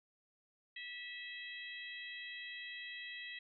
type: harmonic tone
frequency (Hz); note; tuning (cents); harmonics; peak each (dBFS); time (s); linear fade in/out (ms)
650; E5; -24; 3 / 4 / 5 / 6; -47 / -51 / -51 / -54; 0.76-3.39; 5
effects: none